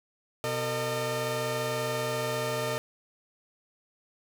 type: tone cluster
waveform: sawtooth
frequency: 125.9 / 452.4 / 609 Hz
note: B2 / A4 / D#5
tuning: +34 / +48 / -37 cents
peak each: -31 / -29 / -28 dBFS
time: 0.44-2.78 s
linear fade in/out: 0 ms
effects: none